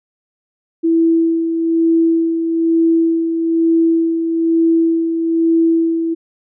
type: tone with tremolo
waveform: sine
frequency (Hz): 329.6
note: E4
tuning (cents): 0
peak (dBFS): -9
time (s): 0.83-6.15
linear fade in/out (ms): 20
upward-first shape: sine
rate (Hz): 1.1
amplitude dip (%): 50
effects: none